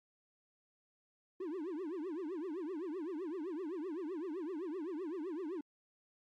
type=tone with vibrato; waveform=triangle; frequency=338.2 Hz; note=E4; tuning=44 cents sharp; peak=-36 dBFS; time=1.4-5.61 s; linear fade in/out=5 ms; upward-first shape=triangle; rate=7.8 Hz; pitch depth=300 cents each way; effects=MP3 64 kbps

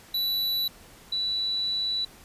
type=tone pair in turn; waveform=square / sine; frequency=3951 / 3951 Hz; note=B7 / B7; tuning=0 / 0 cents; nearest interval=unison; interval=0 cents; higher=neither; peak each=-25 dBFS; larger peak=neither; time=0.14-0.68 / 1.12-2.05 s; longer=second; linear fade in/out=5 ms; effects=pink hiss -51 dBFS RMS until 2.24 s + resampled to 32000 Hz

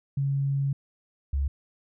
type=tone pair in turn; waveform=sine; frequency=138.59 / 69.3 Hz; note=C#3 / C#2; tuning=0 / 0 cents; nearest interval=octave; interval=1200 cents; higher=first; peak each=-23 dBFS; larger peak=neither; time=0.17-0.73 / 1.33-1.48 s; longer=first; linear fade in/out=5 ms; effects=none

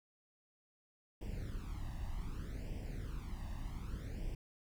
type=noise with flanger; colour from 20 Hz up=brown; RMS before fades=-42 dBFS; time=1.21-4.35 s; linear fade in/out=5 ms; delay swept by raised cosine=0.37 to 1.09 ms; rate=0.65 Hz; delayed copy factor=+0.8; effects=none

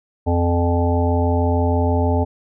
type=harmonic tone; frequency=86.3 Hz; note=F2; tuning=20 cents flat; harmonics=1 / 3 / 5 / 7 / 9 / 10; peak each=-17 / -22 / -24 / -25 / -27 / -27 dBFS; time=0.26-2.25 s; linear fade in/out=20 ms; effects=none

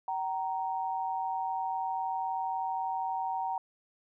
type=tone pair together; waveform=sine; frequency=764.4 / 932 Hz; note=G5 / A#5; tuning=-44 / -1 cents; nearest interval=minor third; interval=343 cents; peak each=-33 / -33 dBFS; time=0.08-3.58 s; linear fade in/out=2 ms; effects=none

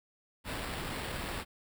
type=noise with sample-and-hold; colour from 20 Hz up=pink; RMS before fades=-38 dBFS; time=0.44-1.45 s; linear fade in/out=50 ms; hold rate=6300 Hz; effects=none

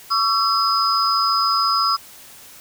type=tone cluster; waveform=sine; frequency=1123 / 1337 / 5000 Hz; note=C#6 / E6 / D#8; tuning=+22 / +24 / +8 cents; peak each=-20 dBFS; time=0.1-1.97 s; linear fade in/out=20 ms; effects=white hiss -43 dBFS RMS until 2.6 s

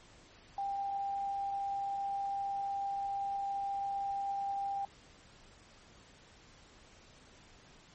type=tone; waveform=sine; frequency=794 Hz; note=G5; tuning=22 cents sharp; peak=-33 dBFS; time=0.58-4.85 s; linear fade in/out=2 ms; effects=pink hiss -59 dBFS RMS until 7.94 s + MP3 32 kbps

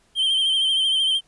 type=tone with vibrato; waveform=triangle; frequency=3136 Hz; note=G7; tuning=in tune; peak=-16 dBFS; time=0.15-1.21 s; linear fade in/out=50 ms; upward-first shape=sine; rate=13 Hz; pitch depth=45 cents each way; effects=pink hiss -61 dBFS RMS until 1.27 s + resampled to 24000 Hz

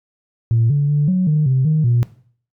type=tone with pitch steps; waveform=sine; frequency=114.8 / 143.9 / 146.7 / 184.4 / 152.2 / 131.1 / 155.5 / 119.8 Hz; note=A#2 / D3 / D3 / F#3 / D#3 / C3 / D#3 / A#2; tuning=-26 / -35 / -2 / -6 / -38 / +4 / -1 / +48 cents; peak=-11 dBFS; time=0.51-2.03 s; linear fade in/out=0 ms; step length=190 ms; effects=noise-tail reverb RT60 0.5 s tail -17 dB re dry + tanh soft clip ceiling -8 dBFS

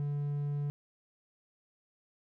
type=tone; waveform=triangle; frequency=144.6 Hz; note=D3; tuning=27 cents flat; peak=-29 dBFS; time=0-0.7 s; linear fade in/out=0 ms; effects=none

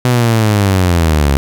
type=linear sweep; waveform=sawtooth; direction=down; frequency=126.3 to 67 Hz; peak=-5 dBFS; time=0.05-1.37 s; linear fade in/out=0 ms; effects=none

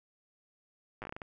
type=slowing click train; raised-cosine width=0.5 ms; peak=-26 dBFS; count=9; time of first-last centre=1.02-1.218 s; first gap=8 ms; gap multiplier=1.31; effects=none

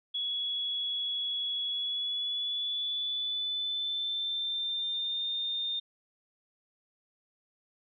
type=tone with pitch glide; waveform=sine; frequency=3367 to 3630 Hz; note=G#7 to A#7; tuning=+23 to -47 cents; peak=-30 dBFS; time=0.14-5.8 s; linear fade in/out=10 ms; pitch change=+130 cents; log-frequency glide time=1.66-5.28 s; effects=none

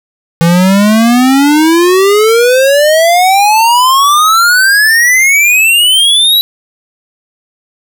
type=exponential sweep; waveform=square; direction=up; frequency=164.81 to 3951 Hz; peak=-5 dBFS; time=0.41-6.41 s; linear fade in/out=0 ms; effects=none

